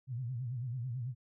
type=tone with vibrato; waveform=sine; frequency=123.47 Hz; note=B2; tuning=in tune; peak=-35 dBFS; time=0.07-1.15 s; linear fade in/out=50 ms; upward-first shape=sine; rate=9.1 Hz; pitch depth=130 cents each way; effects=none